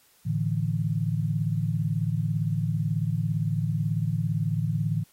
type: chord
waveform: sine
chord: A suspended fourth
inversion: none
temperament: equal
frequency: 110 / 146.83 / 164.81 Hz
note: A2 / D3 / E3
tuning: 0 / 0 / 0 cents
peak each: -28 dBFS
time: 0.25-5.04 s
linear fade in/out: 20 ms
effects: white hiss -61 dBFS RMS until 5.12 s + AAC 48 kbps